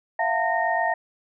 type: tone cluster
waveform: sine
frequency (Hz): 668 / 716 / 898 / 1848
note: E5 / F5 / A5 / A#6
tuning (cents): +23 / +43 / +35 / -16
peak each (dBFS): -26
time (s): 0.19-0.94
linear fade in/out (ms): 5
effects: none